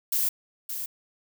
violet noise with echo, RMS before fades -25 dBFS, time 0.12-0.29 s, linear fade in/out 5 ms, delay 570 ms, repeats 1, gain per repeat -8 dB, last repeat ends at 0.86 s, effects none

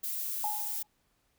violet noise, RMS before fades -35 dBFS, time 0.03-0.83 s, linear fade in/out 10 ms
sine tone with exponential decay, 840 Hz, G#5, 19 cents sharp, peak -28 dBFS, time 0.44-0.87 s, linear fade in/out 2 ms, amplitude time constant 93 ms
effects pink hiss -73 dBFS RMS until 1.38 s

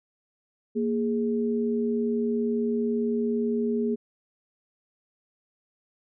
sine tone pair together, 233.1 / 415.3 Hz, A#3 / G#4, 0 / 0 cents, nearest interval minor seventh, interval 1000 cents, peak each -25 / -27 dBFS, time 0.75-3.96 s, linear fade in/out 20 ms, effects none

